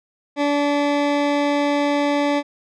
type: tone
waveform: 20% pulse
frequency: 288.6 Hz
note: D4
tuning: 30 cents flat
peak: -12 dBFS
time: 0.36-2.43 s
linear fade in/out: 50 ms
effects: low-pass 4000 Hz 12 dB/octave